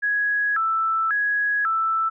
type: tone with vibrato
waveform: sine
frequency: 1485 Hz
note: F#6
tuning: 6 cents sharp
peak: -19 dBFS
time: 0.02-2.1 s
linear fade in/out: 20 ms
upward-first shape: square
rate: 0.92 Hz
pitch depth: 200 cents each way
effects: none